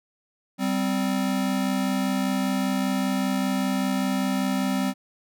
square tone pair together, 194.4 / 259.5 Hz, G3 / C4, -14 / -14 cents, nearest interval perfect fourth, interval 500 cents, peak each -26 dBFS, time 0.58-4.94 s, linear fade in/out 50 ms, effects none

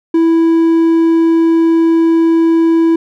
triangle tone, 329.4 Hz, E4, 1 cent flat, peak -5 dBFS, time 0.14-2.96 s, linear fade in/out 5 ms, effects none

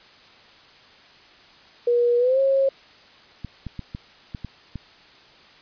sine tone with pitch glide, 479.9 to 541.8 Hz, B4 to C#5, -50 to -40 cents, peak -16 dBFS, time 1.87-2.69 s, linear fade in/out 5 ms, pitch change +210 cents, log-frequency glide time 2.18-2.4 s
clicks, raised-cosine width 5 ms, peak -19 dBFS, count 7, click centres 3.447 / 3.667 / 3.793 / 3.949 / 4.348 / 4.447 / 4.757 s
effects white hiss -50 dBFS RMS until 5.61 s + resampled to 11025 Hz

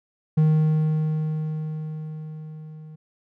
triangle tone with level ramp, 155.56 Hz, D#3, in tune, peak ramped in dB -12 to -37 dBFS, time 0.37-2.96 s, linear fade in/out 10 ms, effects none

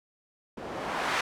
blue noise with low-pass filter sweep, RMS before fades -32 dBFS, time 0.57-1.21 s, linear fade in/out 5 ms, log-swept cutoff 410 to 1700 Hz, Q 0.92, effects none

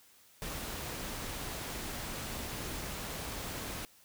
pink noise, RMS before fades -40 dBFS, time 0.42-3.85 s, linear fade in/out 0 ms, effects white hiss -62 dBFS RMS until 4.04 s

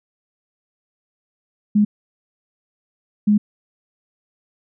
sine tone bursts at uneven times, 208.4 Hz, G#3, 6 cents sharp, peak -11 dBFS, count 2, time 1.75-1.85 / 3.27-3.38 s, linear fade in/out 10 ms, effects none

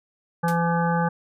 harmonic tone, 169.4 Hz, E3, 48 cents sharp, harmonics 1 / 3 / 5 / 7 / 9 / 10, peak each -22 / -28 / -25 / -31 / -31 / -38 dBFS, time 0.43-1.09 s, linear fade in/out 10 ms
white noise with exponential decay, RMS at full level -31 dBFS, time 0.48-0.59 s, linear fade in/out 2 ms, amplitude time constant 23 ms
effects resampled to 32000 Hz

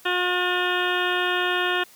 harmonic tone, 359.3 Hz, F4, 49 cents sharp, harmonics 1 / 2 / 3 / 4 / 5 / 7 / 8 / 9 / 10, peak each -27 / -30 / -30 / -27 / -28 / -32 / -31 / -33 / -36 dBFS, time 0.05-1.84 s, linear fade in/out 10 ms, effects white hiss -51 dBFS RMS until 1.95 s + high-pass 80 Hz 12 dB/octave

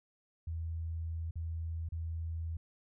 sine tone with dropouts, 82 Hz, E2, 9 cents flat, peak -35 dBFS, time 0.47-2.57 s, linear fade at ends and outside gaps 5 ms, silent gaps 1.31-1.356 / 1.889-1.921 s, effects none

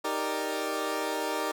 20% pulse chord, Eb major seventh, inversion none, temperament equal, 311.1 / 392 / 466.2 / 587.3 Hz, Eb4 / G4 / Bb4 / D5, 0 / 0 / 0 / 0 cents, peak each -30 dBFS, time 0.04-1.52 s, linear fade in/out 10 ms, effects none

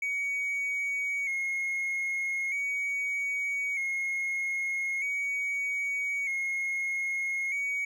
triangle tone with vibrato, 2204 Hz, C#7, 11 cents flat, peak -26 dBFS, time 0.02-7.85 s, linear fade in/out 5 ms, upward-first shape square, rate 0.4 Hz, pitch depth 37 cents each way, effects tanh soft clip ceiling -22 dBFS

